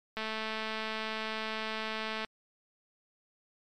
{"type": "click train", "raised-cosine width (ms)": 0.3, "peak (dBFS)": -20, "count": 456, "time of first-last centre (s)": [0.17, 2.248], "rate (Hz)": 219, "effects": ["MP3 96 kbps"]}